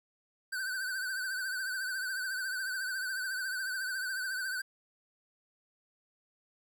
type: tone with vibrato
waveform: square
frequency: 1527 Hz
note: G6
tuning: 46 cents flat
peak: -34 dBFS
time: 0.52-4.62 s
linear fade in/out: 10 ms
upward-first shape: triangle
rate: 14 Hz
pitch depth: 80 cents each way
effects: 11-bit